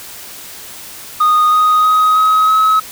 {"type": "tone with pitch steps", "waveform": "sine", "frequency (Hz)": [1236, 1247.5, 1259.1, 1270.7, 1282.5], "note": ["D#6", "D#6", "D#6", "D#6", "E6"], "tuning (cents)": [-12, 4, 20, 36, -48], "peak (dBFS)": -5, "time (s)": [1.2, 2.8], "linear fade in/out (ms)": 10, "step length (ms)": 320, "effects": ["tanh soft clip ceiling -7 dBFS", "white hiss -32 dBFS RMS until 2.91 s"]}